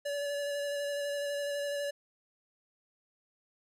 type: tone with vibrato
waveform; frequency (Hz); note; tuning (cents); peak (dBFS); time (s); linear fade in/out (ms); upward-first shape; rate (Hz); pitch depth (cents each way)
square; 573; D5; -43; -33; 0.05-1.91; 10; square; 12; 12
effects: low-pass 12000 Hz 12 dB/octave